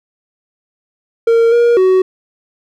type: tone with pitch steps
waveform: triangle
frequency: 460.5 / 473.2 / 374.2 Hz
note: A#4 / A#4 / F#4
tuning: -21 / +26 / +20 cents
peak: -5 dBFS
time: 1.27-2.02 s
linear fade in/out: 5 ms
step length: 250 ms
effects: none